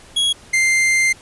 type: tone pair in turn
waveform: 45% pulse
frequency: 3322 / 2093 Hz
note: G#7 / C7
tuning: 0 / 0 cents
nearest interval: minor sixth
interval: 800 cents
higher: first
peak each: -14 / -13 dBFS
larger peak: second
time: 0.16-0.33 / 0.53-1.13 s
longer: second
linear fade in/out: 10 ms
effects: pink hiss -44 dBFS RMS until 1.21 s + resampled to 24000 Hz